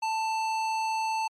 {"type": "tone with hard clipping", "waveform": "sine", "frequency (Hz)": 885, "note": "A5", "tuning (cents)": 10, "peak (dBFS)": -28, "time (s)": [0.02, 1.28], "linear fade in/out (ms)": 10, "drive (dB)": 14, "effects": ["MP3 64 kbps"]}